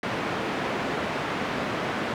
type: band-pass noise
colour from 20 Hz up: pink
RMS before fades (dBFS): -29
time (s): 0.03-2.14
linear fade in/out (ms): 2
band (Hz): 200 to 2300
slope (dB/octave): 12
effects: none